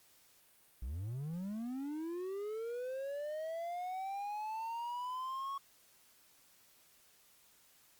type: linear sweep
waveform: triangle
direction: up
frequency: 53.5 to 1111 Hz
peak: -36 dBFS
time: 0.82-5.58 s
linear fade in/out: 5 ms
effects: white hiss -66 dBFS RMS until 7.99 s + Opus 48 kbps